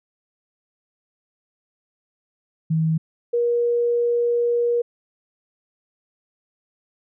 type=tone pair in turn; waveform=sine; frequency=160 / 476.1 Hz; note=D#3 / A#4; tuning=+49 / +37 cents; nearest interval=octave + perfect fifth; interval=1888 cents; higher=second; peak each=-17 dBFS; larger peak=neither; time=2.7-2.98 / 3.33-4.82 s; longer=second; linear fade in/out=10 ms; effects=none